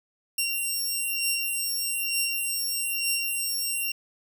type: beating tone pair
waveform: 10% pulse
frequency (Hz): 2760 / 2761.1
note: F7 / F7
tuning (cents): -21 / -20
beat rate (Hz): 1.1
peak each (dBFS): -20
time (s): 0.38-3.92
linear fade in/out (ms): 5
effects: 9-bit